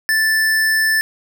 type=tone; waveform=square; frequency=1760 Hz; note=A6; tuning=in tune; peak=-14 dBFS; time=0.09-1.01 s; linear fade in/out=0 ms; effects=none